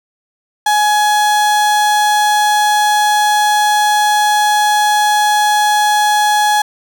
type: tone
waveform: 35% pulse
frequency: 840 Hz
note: G#5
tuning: 19 cents sharp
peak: -8 dBFS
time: 0.66-6.62 s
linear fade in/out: 5 ms
effects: none